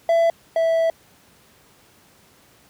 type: tone pair in turn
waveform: triangle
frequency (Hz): 668 / 656.9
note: E5 / E5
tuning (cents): +23 / -6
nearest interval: unison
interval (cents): 29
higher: first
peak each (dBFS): -12 / -14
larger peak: first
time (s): 0.09-0.3 / 0.56-0.9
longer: second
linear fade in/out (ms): 2
effects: pink hiss -54 dBFS RMS until 2.69 s + high-pass 80 Hz 12 dB/octave